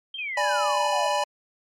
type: tone with exponential decay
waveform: sine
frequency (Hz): 3169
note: G7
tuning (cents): +18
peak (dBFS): -30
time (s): 0.14-0.41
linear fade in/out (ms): 5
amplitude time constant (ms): 58
type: exponential sweep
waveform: sine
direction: down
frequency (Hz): 2620 to 622.3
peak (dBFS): -28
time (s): 0.18-1.08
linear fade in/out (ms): 10
type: chord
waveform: square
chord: G# diminished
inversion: second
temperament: equal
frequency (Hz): 587.3 / 830.6 / 987.8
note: D5 / G#5 / B5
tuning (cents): 0 / 0 / 0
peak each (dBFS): -27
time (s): 0.37-1.24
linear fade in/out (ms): 5
effects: low-pass 8000 Hz 12 dB/octave + MP3 64 kbps